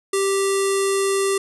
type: tone with low-pass filter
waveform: square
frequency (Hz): 391.7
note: G4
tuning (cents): -1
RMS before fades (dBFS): -20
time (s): 0.13-1.38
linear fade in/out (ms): 5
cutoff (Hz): 9200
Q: 4.2
effects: none